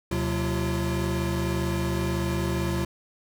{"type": "tone cluster", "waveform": "square", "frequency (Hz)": [76.2, 127.7, 183.5, 341.3], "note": ["D#2", "C3", "F#3", "F4"], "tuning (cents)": [-36, -42, -14, -40], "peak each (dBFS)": -31, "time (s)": [0.11, 2.85], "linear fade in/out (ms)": 5, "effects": []}